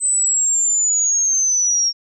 sine linear sweep, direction down, 8130 to 5520 Hz, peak -14 dBFS, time 0-1.93 s, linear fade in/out 50 ms, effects none

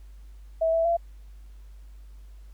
sine tone with pitch steps, 651 / 659 / 679 Hz, E5 / E5 / F5, -22 / -1 / -49 cents, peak -20 dBFS, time 0.61-0.97 s, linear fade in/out 10 ms, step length 120 ms, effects added 50 Hz sine -43 dBFS peak until 2.53 s + pink hiss -65 dBFS RMS until 2.53 s

